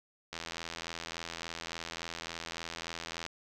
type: click train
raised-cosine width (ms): 0.2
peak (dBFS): -21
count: 246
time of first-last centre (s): 0.33-3.264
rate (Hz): 83.5
effects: none